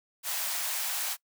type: high-pass noise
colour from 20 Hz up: white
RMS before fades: -32 dBFS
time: 0.23-1.17 s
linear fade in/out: 50 ms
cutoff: 610 Hz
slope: 48 dB/octave
effects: noise-tail reverb RT60 0.1 s tail -22 dB re dry